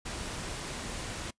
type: noise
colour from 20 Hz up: pink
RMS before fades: -38 dBFS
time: 0.05-1.31 s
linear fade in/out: 10 ms
effects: noise-tail reverb RT60 0.1 s tail -21 dB re dry + resampled to 22050 Hz